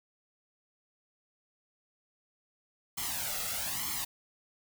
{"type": "noise with flanger", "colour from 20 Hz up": "white", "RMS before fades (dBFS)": -35, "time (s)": [2.97, 4.05], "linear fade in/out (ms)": 10, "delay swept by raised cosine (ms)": [0.93, 1.52], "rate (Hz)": 1.1, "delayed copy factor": 0.8, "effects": []}